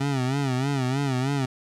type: tone with vibrato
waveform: 25% pulse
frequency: 134 Hz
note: C3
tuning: 42 cents sharp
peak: -19 dBFS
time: 0-1.46 s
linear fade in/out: 10 ms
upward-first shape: sine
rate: 3.2 Hz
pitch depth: 110 cents each way
effects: low-pass 8000 Hz 12 dB/octave + 10-bit